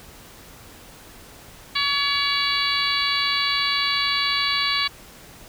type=harmonic tone; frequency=566 Hz; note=C#5; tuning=36 cents sharp; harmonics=2 / 3 / 4 / 5 / 6 / 7 / 8; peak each=-27 / -30 / -26 / -30 / -28 / -26 / -27 dBFS; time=1.75-4.88 s; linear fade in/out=10 ms; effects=pink hiss -45 dBFS RMS until 5.48 s